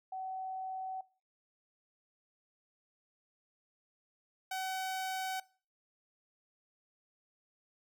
sine / sawtooth tone pair in turn, 756 / 756 Hz, F#5 / F#5, +37 / +37 cents, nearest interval unison, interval 0 cents, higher neither, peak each -38 / -32 dBFS, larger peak second, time 0.12-1.01 / 4.51-5.4 s, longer neither, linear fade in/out 5 ms, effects noise-tail reverb RT60 0.4 s tail -21 dB re dry

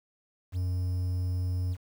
triangle tone, 90.5 Hz, F#2, 38 cents flat, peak -25 dBFS, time 0.52-1.77 s, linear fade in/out 50 ms, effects 9-bit

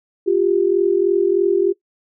sine tone pair together, 352.8 / 396 Hz, F4 / G4, +18 / +18 cents, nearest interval major second, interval 200 cents, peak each -16 dBFS, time 0.26-1.73 s, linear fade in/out 20 ms, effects noise-tail reverb RT60 0.1 s tail -19 dB re dry

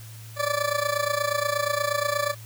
20% pulse tone with amplitude modulation, 581 Hz, D5, 19 cents flat, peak -15 dBFS, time 0.36-2.35 s, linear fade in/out 50 ms, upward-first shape sine, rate 28.4 Hz, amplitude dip 80%, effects added 111 Hz sine -40 dBFS peak until 2.45 s + white hiss -48 dBFS RMS until 2.45 s

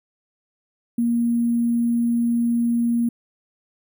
sine tone with sample-and-hold, 235.4 Hz, A#3, 17 cents sharp, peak -17 dBFS, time 0.98-3.09 s, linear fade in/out 5 ms, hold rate 11025 Hz, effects none

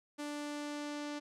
sawtooth tone with low-pass filter sweep, 293.7 Hz, D4, in tune, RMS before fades -41 dBFS, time 0.18-1.2 s, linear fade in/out 20 ms, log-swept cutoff 9400 to 6200 Hz, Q 1.1, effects none

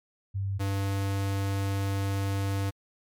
sine / square tone pair in turn, 98 / 98.39 Hz, G2 / G2, 0 / +7 cents, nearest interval unison, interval 7 cents, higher second, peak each -27 dBFS, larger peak neither, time 0.34-0.59 / 0.59-2.71 s, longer second, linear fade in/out 20 ms, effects MP3 96 kbps

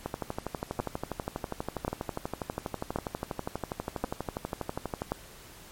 two click trains, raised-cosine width 1 ms, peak -14 / -17 dBFS, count 5 / 62, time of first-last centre 0.8-5.12 / 0.06-5.019 s, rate 0.926 / 12.3 Hz, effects pink hiss -50 dBFS RMS until 5.71 s + MP3 64 kbps

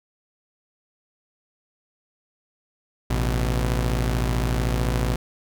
sawtooth tone pair together, 55.69 / 125.1 Hz, A1 / B2, +22 / +23 cents, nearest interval octave + major second, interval 1401 cents, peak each -18 / -22 dBFS, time 3.1-5.16 s, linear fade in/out 5 ms, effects none

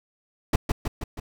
brown noise with echo, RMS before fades -18 dBFS, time 0.53-0.56 s, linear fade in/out 5 ms, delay 160 ms, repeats 4, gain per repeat -4 dB, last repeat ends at 1.2 s, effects none

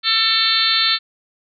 harmonic tone with a mistuned harmonic, 446.5 Hz, A4, 25 cents sharp, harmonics 3 / 4 / 5 / 6 / 7 / 8 / 9 / 10, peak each -24 / -25 / -26 / -28 / -26 / -19 / -20 / -20 dBFS, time 0.03-0.99 s, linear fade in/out 50 ms, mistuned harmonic 10, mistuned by -34 cents, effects none

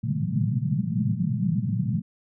pink band-pass noise, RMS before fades -25 dBFS, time 0.03-2.02 s, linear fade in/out 10 ms, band 110 to 220 Hz, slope 96 dB/octave, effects none

